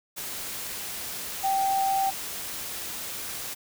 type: tone in noise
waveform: sine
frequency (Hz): 778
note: G5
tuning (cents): -13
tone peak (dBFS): -22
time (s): 1.43-2.11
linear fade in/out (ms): 20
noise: white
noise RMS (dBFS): -35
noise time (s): 0.16-3.55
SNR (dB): +10
effects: none